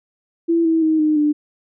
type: tone with pitch steps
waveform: sine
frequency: 334.4 / 324.9 / 315.6 / 306.6 / 297.9 Hz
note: E4 / E4 / D#4 / D#4 / D4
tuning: +25 / -25 / +25 / -25 / +25 cents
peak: -13 dBFS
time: 0.48-1.33 s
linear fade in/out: 20 ms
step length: 170 ms
effects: none